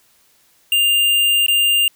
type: tone with dropouts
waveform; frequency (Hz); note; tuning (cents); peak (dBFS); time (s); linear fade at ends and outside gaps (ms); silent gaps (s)
square; 2800; F7; +4; -13; 0.72-1.88; 2; 1.464-1.482
effects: white hiss -56 dBFS RMS until 1.95 s